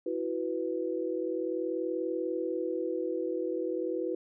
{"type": "chord", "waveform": "sine", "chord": "E suspended second", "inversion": "none", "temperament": "equal", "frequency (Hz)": [329.6, 370, 493.9], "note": ["E4", "F#4", "B4"], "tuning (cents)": [0, 0, 0], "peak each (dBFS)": -34, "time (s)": [0.06, 4.15], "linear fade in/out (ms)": 5, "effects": []}